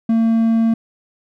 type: tone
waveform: triangle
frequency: 226.6 Hz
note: A#3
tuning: 49 cents flat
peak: -10 dBFS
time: 0.09-0.74 s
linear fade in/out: 5 ms
effects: none